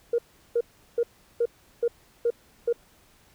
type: tone bursts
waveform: sine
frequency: 471.6 Hz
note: A#4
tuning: 20 cents sharp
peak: -19 dBFS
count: 7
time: 0.13-2.728 s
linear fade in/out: 5 ms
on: 54 ms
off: 370 ms
effects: tanh soft clip ceiling -15 dBFS + pink hiss -59 dBFS RMS until 3.34 s